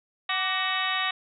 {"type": "harmonic tone with a mistuned harmonic", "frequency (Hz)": 374, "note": "F#4", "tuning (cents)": 19, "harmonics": [2, 3, 4, 5, 6, 7, 8, 9, 10], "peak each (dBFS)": [-34, -31, -39, -30, -35, -35, -34, -39, -32], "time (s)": [0.29, 1.11], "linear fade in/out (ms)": 5, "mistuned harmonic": 3, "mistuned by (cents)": 67, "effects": []}